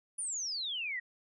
sine exponential sweep, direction down, 9870 to 1864.7 Hz, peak -34 dBFS, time 0.18-1 s, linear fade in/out 10 ms, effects none

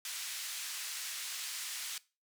white band-pass noise, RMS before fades -41 dBFS, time 0.05-1.98 s, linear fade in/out 2 ms, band 1700 to 9000 Hz, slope 12 dB/octave, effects noise-tail reverb RT60 0.3 s tail -20 dB re dry

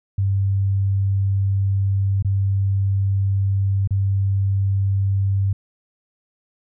sine tone with dropouts, 98 Hz, G2, in tune, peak -16 dBFS, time 0.18-5.53 s, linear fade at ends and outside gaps 5 ms, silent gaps 2.225-2.247 / 3.875-3.907 s, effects none

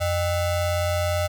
square ring-modulated tone, 349.2 Hz, F4, in tune, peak -19 dBFS, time 0-1.28 s, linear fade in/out 20 ms, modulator 261 Hz, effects none

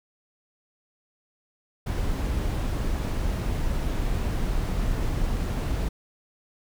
brown noise, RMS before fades -26 dBFS, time 1.86-5.89 s, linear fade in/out 10 ms, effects none

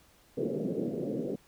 white band-pass noise, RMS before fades -33 dBFS, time 0.37-1.36 s, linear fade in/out 10 ms, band 140 to 520 Hz, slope 48 dB/octave, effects pink hiss -62 dBFS RMS until 1.47 s

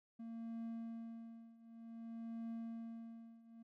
triangle tone with tremolo, 228.7 Hz, A#3, 33 cents flat, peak -40 dBFS, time 0.19-3.63 s, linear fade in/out 10 ms, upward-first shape triangle, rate 0.54 Hz, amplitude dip 90%, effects none

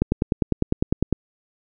click train, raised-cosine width 3 ms, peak -5 dBFS, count 12, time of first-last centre 0.02-1.127 s, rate 9.94 Hz, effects none

